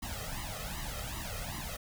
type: noise with flanger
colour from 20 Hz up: pink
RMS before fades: -39 dBFS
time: 0.02-1.77 s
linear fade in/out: 10 ms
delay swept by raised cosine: 1 to 1.6 ms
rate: 2.6 Hz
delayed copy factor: +0.95
effects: none

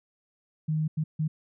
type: tone bursts at uneven times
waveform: sine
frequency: 155.56 Hz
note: D#3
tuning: in tune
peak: -24 dBFS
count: 3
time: 0.68-0.88 / 0.97-1.04 / 1.19-1.28 s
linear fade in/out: 10 ms
effects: none

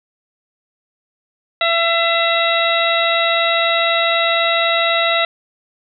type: harmonic tone with a mistuned harmonic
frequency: 672 Hz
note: E5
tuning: 33 cents sharp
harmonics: 1 / 2 / 3 / 4 / 5 / 6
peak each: -18 / -20 / -20 / -22 / -28 / -20 dBFS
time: 1.61-5.25 s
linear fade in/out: 2 ms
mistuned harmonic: 6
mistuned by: -94 cents
effects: none

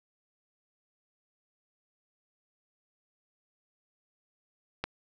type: click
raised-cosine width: 0.3 ms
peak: -15 dBFS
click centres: 4.84 s
effects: none

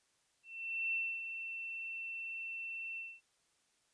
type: tone with ADSR envelope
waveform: sine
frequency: 2691 Hz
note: E7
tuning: 35 cents sharp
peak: -32 dBFS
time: 0.43-3.21 s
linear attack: 500 ms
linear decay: 270 ms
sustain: -8 dB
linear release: 230 ms
effects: white hiss -75 dBFS RMS until 3.93 s + resampled to 22050 Hz

